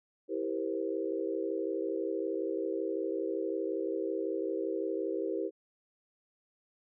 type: chord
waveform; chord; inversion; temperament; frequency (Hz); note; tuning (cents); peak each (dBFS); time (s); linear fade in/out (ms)
sine; C dominant seventh; first; just; 327 / 392.4 / 470.9 / 523.3; E4 / G4 / Bb4 / C5; -14 / +2 / +18 / 0; -36 / -35 / -37 / -39; 0.28-5.51; 50
effects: none